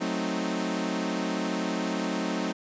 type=chord; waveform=sawtooth; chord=F# diminished seventh; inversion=none; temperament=equal; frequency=185 / 220 / 261.6 / 311.1 Hz; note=F#3 / A3 / C4 / Eb4; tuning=0 / 0 / 0 / 0 cents; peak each=-29 dBFS; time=0-2.53 s; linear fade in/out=20 ms; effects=resampled to 16000 Hz